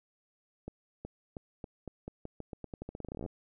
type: accelerating click train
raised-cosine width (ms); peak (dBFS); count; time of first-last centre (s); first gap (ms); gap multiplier
2; -27; 26; 0.68-3.262; 370; 0.86
effects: none